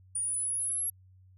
sine linear sweep, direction up, 9397 to 11300 Hz, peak -29 dBFS, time 0.15-0.9 s, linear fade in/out 5 ms, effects added 93 Hz sine -55 dBFS peak until 1.37 s

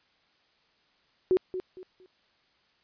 sine tone with echo, 370 Hz, F#4, in tune, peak -19 dBFS, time 1.31-1.37 s, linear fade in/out 0 ms, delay 230 ms, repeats 3, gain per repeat -11 dB, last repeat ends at 2.06 s, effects white hiss -67 dBFS RMS until 2.83 s + resampled to 11025 Hz

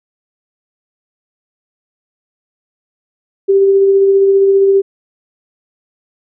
sine tone with tremolo, 392 Hz, G4, in tune, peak -5 dBFS, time 3.48-4.82 s, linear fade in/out 20 ms, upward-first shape sine, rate 15 Hz, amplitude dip 25%, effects none

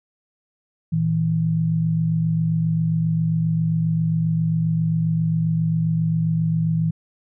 sine tone pair together, 114.6 / 162.07 Hz, A#2 / E3, -29 / -29 cents, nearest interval tritone, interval 600 cents, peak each -25 / -18 dBFS, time 0.92-6.91 s, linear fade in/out 10 ms, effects none

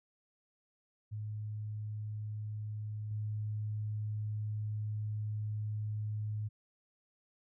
sine tone with level steps, 106.4 Hz, G#2, 42 cents sharp, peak -37 / -34 dBFS, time 1.11-6.49 s, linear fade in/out 20 ms, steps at 3.11 s, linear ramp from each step 2 ms, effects none

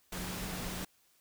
sine tone in noise, 183.1 Hz, F#3, 18 cents flat, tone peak -43 dBFS, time 0.12-0.85 s, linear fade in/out 5 ms, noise pink, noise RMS -40 dBFS, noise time 0.12-0.85 s, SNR -6 dB, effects white hiss -69 dBFS RMS until 1.2 s

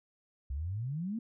sine exponential sweep, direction up, 63.1 to 238.2 Hz, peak -33 dBFS, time 0.5-1.19 s, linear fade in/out 5 ms, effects none

